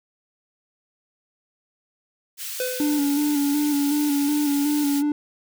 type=high-pass noise; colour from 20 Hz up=white; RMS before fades=-32 dBFS; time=2.37-5.03 s; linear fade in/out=50 ms; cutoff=2200 Hz; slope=12 dB/octave
type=tone with exponential decay; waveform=square; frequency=505 Hz; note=B4; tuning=39 cents sharp; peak=-23 dBFS; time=2.6-3.39 s; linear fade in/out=2 ms; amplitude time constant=170 ms
type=tone with vibrato; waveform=triangle; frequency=290 Hz; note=D4; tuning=22 cents flat; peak=-17 dBFS; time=2.8-5.12 s; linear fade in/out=2 ms; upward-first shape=square; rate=2.7 Hz; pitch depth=32 cents each way
effects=none